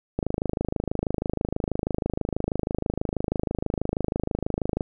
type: click train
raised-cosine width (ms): 2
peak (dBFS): -11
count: 122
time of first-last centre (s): 0.19-4.808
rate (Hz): 26.2
effects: none